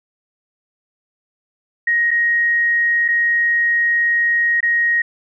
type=tone with dropouts; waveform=sine; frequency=1879 Hz; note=A#6; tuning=13 cents sharp; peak=-13 dBFS; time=1.87-5.02 s; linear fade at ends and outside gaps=5 ms; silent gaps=2.108-2.112 / 3.081-3.085 / 4.606-4.628 s; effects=none